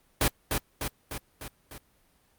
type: noise with echo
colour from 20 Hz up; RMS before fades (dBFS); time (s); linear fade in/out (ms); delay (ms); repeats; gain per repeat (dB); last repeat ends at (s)
pink; -23; 0.21-0.28; 2; 300; 5; -4; 1.78
effects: pink hiss -66 dBFS RMS until 2.38 s + Opus 32 kbps